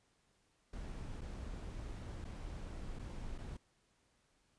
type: noise with dropouts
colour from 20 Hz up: brown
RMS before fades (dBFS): -45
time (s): 0.73-3.57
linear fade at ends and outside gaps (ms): 5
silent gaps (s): 1.21-1.215 / 2.244-2.249 / 2.989-2.993 / 3.38-3.385
effects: pink hiss -75 dBFS RMS until 4.58 s + resampled to 22050 Hz